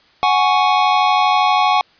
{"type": "chord", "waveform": "square", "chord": "F# suspended second", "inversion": "none", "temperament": "just", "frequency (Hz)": [740, 832.5, 1110], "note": ["F#5", "G#5", "C#6"], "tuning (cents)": [0, 4, 2], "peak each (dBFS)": -17, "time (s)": [0.23, 1.81], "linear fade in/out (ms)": 0, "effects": ["white hiss -52 dBFS RMS until 1.99 s", "resampled to 11025 Hz"]}